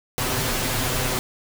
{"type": "noise with comb filter", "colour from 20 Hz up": "pink", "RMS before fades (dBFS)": -24, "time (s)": [0.18, 1.19], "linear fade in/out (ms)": 0, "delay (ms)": 7.9, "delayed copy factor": 0.85, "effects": []}